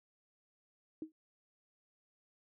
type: tone with exponential decay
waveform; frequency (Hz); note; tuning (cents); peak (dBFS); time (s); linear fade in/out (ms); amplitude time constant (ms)
sine; 315.1; D#4; +22; -35; 1.02-1.12; 2; 21
effects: none